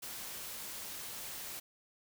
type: noise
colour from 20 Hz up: white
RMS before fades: -44 dBFS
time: 0.02-1.6 s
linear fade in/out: 10 ms
effects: none